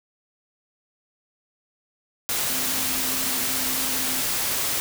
sine tone in noise, 260.2 Hz, C4, 9 cents flat, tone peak -36 dBFS, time 2.5-4.21 s, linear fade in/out 0 ms, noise white, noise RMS -25 dBFS, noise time 2.29-4.8 s, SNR -14 dB, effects none

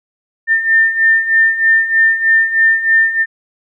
sine beating tone pair, 1800 / 1803.2 Hz, A6 / A6, +39 / +42 cents, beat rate 3.2 Hz, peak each -15 / -10 dBFS, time 0.47-3.26 s, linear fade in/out 50 ms, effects none

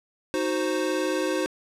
square chord, C diminished, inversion first, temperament equal, 311.1 / 370 / 523.3 Hz, Eb4 / Gb4 / C5, 0 / 0 / 0 cents, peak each -29 dBFS, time 0.34-1.46 s, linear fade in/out 0 ms, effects low-pass 10000 Hz 12 dB/octave

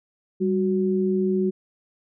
sine tone pair together, 195.89 / 370 Hz, G3 / F#4, -1 / 0 cents, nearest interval major seventh, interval 1101 cents, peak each -22 dBFS, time 0.4-1.51 s, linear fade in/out 20 ms, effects none

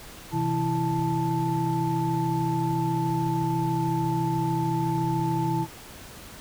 sine tone cluster, 129.5 / 163.3 / 330.7 / 878 Hz, C3 / E3 / E4 / A5, -17 / -16 / +6 / -4 cents, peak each -28 dBFS, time 0.31-5.67 s, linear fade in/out 50 ms, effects tanh soft clip ceiling -12 dBFS + pink hiss -44 dBFS RMS until 6.4 s

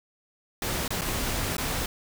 pink noise with dropouts, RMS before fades -29 dBFS, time 0.62-1.86 s, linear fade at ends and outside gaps 2 ms, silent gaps 0.879-0.905 / 1.011-1.017 / 1.568-1.581 s, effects none

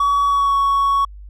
triangle tone with pitch glide, 1132 to 1113.8 Hz, C#6 to C#6, +36 to +8 cents, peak -11 dBFS, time 0-1.05 s, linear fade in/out 5 ms, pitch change -28 cents, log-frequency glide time 0.26-0.56 s, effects tanh soft clip ceiling -7 dBFS + added 50 Hz sine -34 dBFS peak until 1.29 s

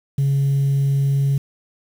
sine tone, 138.59 Hz, C#3, in tune, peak -13 dBFS, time 0.18-1.38 s, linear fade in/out 5 ms, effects tanh soft clip ceiling -13 dBFS + 7-bit

